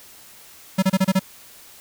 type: tone bursts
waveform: square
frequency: 190 Hz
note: F#3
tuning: 46 cents sharp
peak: -15 dBFS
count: 6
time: 0.78-1.195 s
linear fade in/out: 10 ms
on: 45 ms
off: 29 ms
effects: white hiss -46 dBFS RMS until 1.8 s